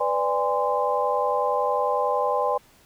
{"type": "tone cluster", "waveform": "sine", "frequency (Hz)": [498.1, 589, 817, 1034], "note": ["B4", "D5", "G#5", "C6"], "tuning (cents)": [15, 5, -29, -21], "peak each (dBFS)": -26, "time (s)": [0, 2.58], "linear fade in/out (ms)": 10, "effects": ["pink hiss -56 dBFS RMS until 2.85 s"]}